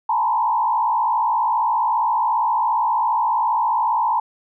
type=tone with frequency modulation; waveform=sine; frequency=932.3 Hz; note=A#5; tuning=in tune; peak=-16 dBFS; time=0.09-4.2 s; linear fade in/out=5 ms; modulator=57.4 Hz; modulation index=1.4; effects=none